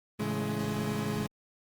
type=chord; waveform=30% pulse; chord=A major seventh; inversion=none; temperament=equal with one note detuned; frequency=110 / 138.59 / 164.81 / 209.9 Hz; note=A2 / C#3 / E3 / G#3; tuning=0 / 0 / 0 / +19 cents; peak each=-35 / -34 / -36 / -30 dBFS; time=0.19-1.27 s; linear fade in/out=10 ms; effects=Opus 24 kbps